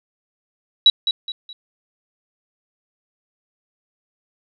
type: tone with echo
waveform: sine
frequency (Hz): 3900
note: B7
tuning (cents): -23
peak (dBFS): -7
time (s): 0.86-0.9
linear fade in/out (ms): 2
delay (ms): 210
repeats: 3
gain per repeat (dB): -9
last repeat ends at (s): 1.53
effects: none